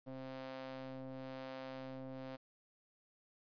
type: ring-modulated tone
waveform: sawtooth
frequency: 131.5 Hz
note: C3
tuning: 9 cents sharp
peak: -38 dBFS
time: 0.06-2.37 s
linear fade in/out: 20 ms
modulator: 395 Hz
effects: resampled to 11025 Hz + 13-bit